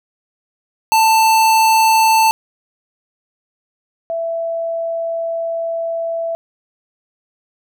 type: tone pair in turn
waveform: square / sine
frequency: 887 / 664.5 Hz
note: A5 / E5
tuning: +14 / +14 cents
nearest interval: perfect fourth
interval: 500 cents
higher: first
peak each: -10 / -18 dBFS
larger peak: first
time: 0.92-2.31 / 4.1-6.35 s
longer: second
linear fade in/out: 0 ms
effects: none